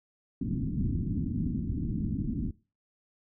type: low-pass noise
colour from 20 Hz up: white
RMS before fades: -31 dBFS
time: 0.41-2.51 s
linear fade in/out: 5 ms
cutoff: 280 Hz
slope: 48 dB/octave
effects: noise-tail reverb RT60 0.3 s tail -18 dB re dry